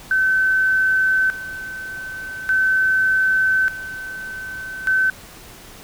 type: tone with tremolo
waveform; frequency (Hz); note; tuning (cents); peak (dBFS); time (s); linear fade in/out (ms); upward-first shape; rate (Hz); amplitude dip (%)
sine; 1530; G6; -42; -14; 0.11-5.1; 2; square; 0.42; 80
effects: pink hiss -41 dBFS RMS until 5.83 s